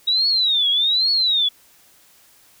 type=tone with vibrato; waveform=sine; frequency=3800 Hz; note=A#7; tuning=33 cents sharp; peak=-15 dBFS; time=0.07-1.49 s; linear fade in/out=10 ms; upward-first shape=triangle; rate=1.2 Hz; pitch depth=260 cents each way; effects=white hiss -53 dBFS RMS until 2.6 s